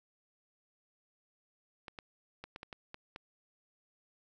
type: clicks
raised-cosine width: 0.3 ms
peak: -28 dBFS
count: 8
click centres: 1.882 / 1.988 / 2.44 / 2.561 / 2.631 / 2.728 / 2.944 / 3.161 s
effects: none